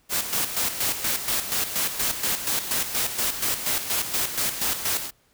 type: noise with tremolo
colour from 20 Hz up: white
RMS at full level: -24 dBFS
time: 0.09-5.11 s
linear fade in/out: 50 ms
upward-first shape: square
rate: 4.2 Hz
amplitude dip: 60%
effects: pink hiss -63 dBFS RMS until 5.33 s